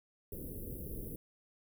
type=band-stop noise; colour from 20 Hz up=pink; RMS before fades=-43 dBFS; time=0.32-1.16 s; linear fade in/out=2 ms; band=500 to 11000 Hz; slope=48 dB/octave; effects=none